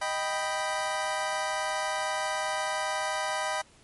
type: chord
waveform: 25% pulse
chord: Eb augmented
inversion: none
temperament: equal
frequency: 622.3 / 784 / 987.8 Hz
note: Eb5 / G5 / B5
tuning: 0 / 0 / 0 cents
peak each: -29 dBFS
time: 0.01-3.62 s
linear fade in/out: 10 ms
effects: pink hiss -58 dBFS RMS until 3.83 s + MP3 48 kbps